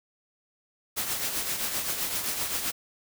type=noise with tremolo; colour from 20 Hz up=white; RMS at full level=-28 dBFS; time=0.96-2.72 s; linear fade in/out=20 ms; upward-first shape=triangle; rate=7.7 Hz; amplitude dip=55%; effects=none